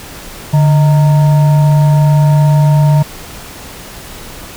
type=tone with frequency modulation; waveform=sine; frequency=147.1 Hz; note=D3; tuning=3 cents sharp; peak=-5 dBFS; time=0.53-3.03 s; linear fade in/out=10 ms; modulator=776 Hz; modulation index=0.34; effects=pink hiss -30 dBFS RMS until 4.56 s